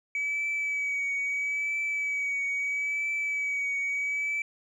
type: tone with vibrato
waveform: sine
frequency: 2280 Hz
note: C#7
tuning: 48 cents sharp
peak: -25 dBFS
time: 0.15-4.42 s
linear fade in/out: 2 ms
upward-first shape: triangle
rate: 0.76 Hz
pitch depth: 31 cents each way
effects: tanh soft clip ceiling -25 dBFS + 11-bit